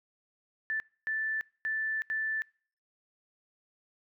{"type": "tone bursts at uneven times", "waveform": "sine", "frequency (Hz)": 1760, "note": "A6", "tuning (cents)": 0, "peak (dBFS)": -29, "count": 4, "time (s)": [[0.7, 0.8], [1.07, 1.41], [1.65, 2.02], [2.1, 2.42]], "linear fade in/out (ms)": 0, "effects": ["noise-tail reverb RT60 0.5 s tail -26 dB re dry"]}